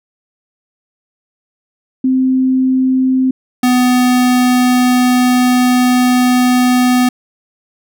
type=tone pair in turn; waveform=sine / square; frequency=259.9 / 249.7 Hz; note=C4 / B3; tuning=-11 / +19 cents; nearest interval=minor second; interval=70 cents; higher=first; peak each=-9 dBFS; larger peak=neither; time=2.04-3.31 / 3.63-7.09 s; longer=second; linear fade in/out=5 ms; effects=none